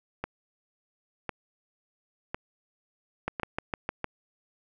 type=two click trains; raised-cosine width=0.5 ms; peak=-14 / -16 dBFS; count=6 / 4; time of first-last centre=3.28-4.043 / 0.24-3.398 s; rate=6.55 / 0.95 Hz; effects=none